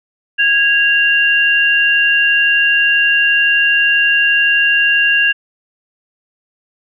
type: tone pair together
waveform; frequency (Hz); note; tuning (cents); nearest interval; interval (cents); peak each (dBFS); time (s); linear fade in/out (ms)
sine; 1648 / 2779; G#6 / F7; -14 / -9; major sixth; 905; -12; 0.38-5.33; 20
effects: none